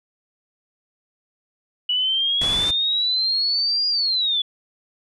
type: exponential two-way sweep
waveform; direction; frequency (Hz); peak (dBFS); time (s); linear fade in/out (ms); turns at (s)
sine; up then down; 2933 to 4873 to 3412; -18; 1.89-4.42; 5; 3.88
type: noise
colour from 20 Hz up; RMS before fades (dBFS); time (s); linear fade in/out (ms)
pink; -29; 2.41-2.71; 5
effects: resampled to 24000 Hz